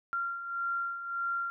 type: beating tone pair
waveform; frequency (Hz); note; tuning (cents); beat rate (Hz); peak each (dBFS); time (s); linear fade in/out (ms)
sine; 1380 / 1381.7; F6 / F6; -21 / -19; 1.7; -39 / -32; 0.13-1.5; 0
effects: none